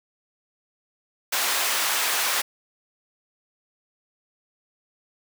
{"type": "high-pass noise", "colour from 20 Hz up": "pink", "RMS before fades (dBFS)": -24, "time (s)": [1.32, 2.42], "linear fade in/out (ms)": 10, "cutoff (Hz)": 960, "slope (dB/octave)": 12, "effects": []}